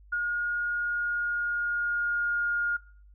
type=tone with pitch glide; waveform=sine; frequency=1432 to 1420.5 Hz; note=F6 to F6; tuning=+43 to +29 cents; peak=-25 dBFS; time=0.12-2.77 s; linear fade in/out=10 ms; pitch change=-14 cents; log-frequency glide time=0.72-2.5 s; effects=noise-tail reverb RT60 0.5 s tail -22 dB re dry + added 50 Hz sine -51 dBFS peak until 3.14 s